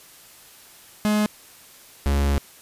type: tone pair in turn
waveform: 45% pulse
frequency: 211 / 70.41 Hz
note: G#3 / C#2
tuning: +28 / +28 cents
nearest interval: octave + perfect fifth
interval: 1900 cents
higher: first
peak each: -18 dBFS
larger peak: neither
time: 1.05-1.26 / 2.06-2.38 s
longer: second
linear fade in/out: 0 ms
effects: white hiss -48 dBFS RMS until 2.61 s + resampled to 32000 Hz